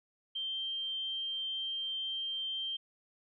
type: tone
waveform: sine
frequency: 3151 Hz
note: G7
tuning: 8 cents sharp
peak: -34 dBFS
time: 0.35-2.77 s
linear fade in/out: 10 ms
effects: none